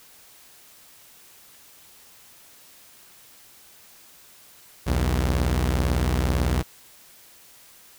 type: beating tone pair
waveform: sawtooth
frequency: 62 / 80 Hz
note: B1 / D#2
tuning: +7 / +49 cents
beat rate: 18 Hz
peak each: -18 / -21 dBFS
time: 4.86-6.63 s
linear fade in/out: 20 ms
effects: white hiss -51 dBFS RMS until 7.98 s